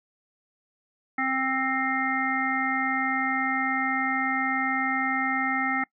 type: harmonic tone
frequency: 263.6 Hz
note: C4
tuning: 13 cents sharp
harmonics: 1 / 3 / 5 / 7 / 8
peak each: -30 / -30 / -30 / -30 / -30 dBFS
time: 1.18-5.84 s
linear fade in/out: 5 ms
effects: noise-tail reverb RT60 0.1 s tail -23 dB re dry